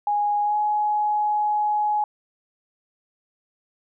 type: tone with pitch glide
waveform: sine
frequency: 827 to 840.5 Hz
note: G#5 to G#5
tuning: -8 to +20 cents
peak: -19 dBFS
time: 0.07-2.04 s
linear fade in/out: 2 ms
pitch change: +28 cents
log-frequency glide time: 0.43-0.56 s
effects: none